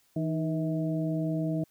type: harmonic tone with a mistuned harmonic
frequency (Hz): 161.3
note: E3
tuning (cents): -37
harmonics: 1 / 2 / 3 / 4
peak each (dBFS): -29 / -31 / -44 / -36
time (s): 0.16-1.64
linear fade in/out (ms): 5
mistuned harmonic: 2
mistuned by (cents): -61
effects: white hiss -67 dBFS RMS until 1.7 s